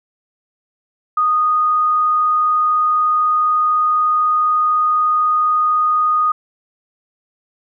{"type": "tone", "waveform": "sine", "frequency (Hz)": 1237, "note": "D#6", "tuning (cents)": -10, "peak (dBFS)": -12, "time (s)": [1.17, 6.32], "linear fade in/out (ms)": 5, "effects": []}